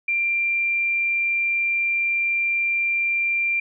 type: tone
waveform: sine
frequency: 2373 Hz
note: D7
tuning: 17 cents sharp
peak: -19 dBFS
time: 0.08-3.6 s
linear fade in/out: 5 ms
effects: none